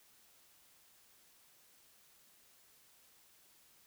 silence, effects white hiss -66 dBFS RMS until 3.86 s

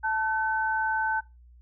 sine tone pair together, 880 / 1521.9 Hz, A5 / F#6, 0 / +48 cents, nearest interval major sixth, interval 948 cents, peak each -27 dBFS, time 0.03-1.21 s, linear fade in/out 20 ms, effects noise-tail reverb RT60 0.2 s tail -17 dB re dry + added 60 Hz sine -50 dBFS peak until 1.61 s

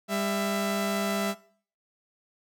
sawtooth tone pair together, 199.93 / 664 Hz, G3 / E5, +34 / +12 cents, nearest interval octave + major sixth, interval 2078 cents, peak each -25 dBFS, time 0.08-1.35 s, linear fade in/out 50 ms, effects noise-tail reverb RT60 0.5 s tail -19 dB re dry

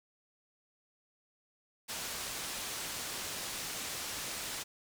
white low-pass noise, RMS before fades -40 dBFS, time 1.88-4.64 s, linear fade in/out 20 ms, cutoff 8900 Hz, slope 12 dB/octave, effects none

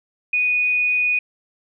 sine tone, 2476 Hz, D#7, 9 cents flat, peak -16 dBFS, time 0.33-1.19 s, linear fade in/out 5 ms, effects none

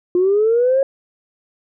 sine linear sweep, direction up, 350 to 550 Hz, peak -11 dBFS, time 0.15-0.83 s, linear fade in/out 2 ms, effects tanh soft clip ceiling -7 dBFS

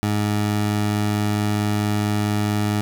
20% pulse tone, 104.5 Hz, G#2, 11 cents sharp, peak -14 dBFS, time 0.03-2.81 s, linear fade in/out 0 ms, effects none

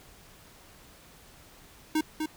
square tone with echo, 311.1 Hz, D#4, in tune, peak -24 dBFS, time 1.95-2.01 s, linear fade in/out 5 ms, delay 250 ms, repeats 1, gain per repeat -5 dB, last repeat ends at 2.26 s, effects pink hiss -54 dBFS RMS until 2.36 s

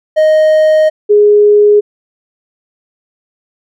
triangle / sine tone pair in turn, 622.3 / 415.3 Hz, D#5 / G#4, 0 / 0 cents, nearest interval perfect fifth, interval 700 cents, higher first, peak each -3 dBFS, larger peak neither, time 0.16-0.9 / 1.09-1.81 s, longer first, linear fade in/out 20 ms, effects none

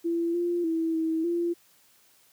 sine tone with pitch steps, 337.4 / 347.4 / 326.5 / 322.4 / 343.1 Hz, E4 / F4 / E4 / E4 / F4, +40 / -9 / -17 / -38 / -31 cents, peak -24 dBFS, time 0.04-1.54 s, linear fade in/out 20 ms, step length 300 ms, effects white hiss -61 dBFS RMS until 2.32 s + high-pass 80 Hz 12 dB/octave

